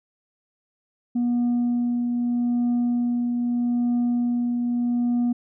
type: tone with tremolo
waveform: sine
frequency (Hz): 241.2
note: B3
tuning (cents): -41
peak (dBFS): -16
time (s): 1.15-5.33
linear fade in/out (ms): 10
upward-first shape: triangle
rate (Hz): 0.8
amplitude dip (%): 40
effects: tanh soft clip ceiling -18 dBFS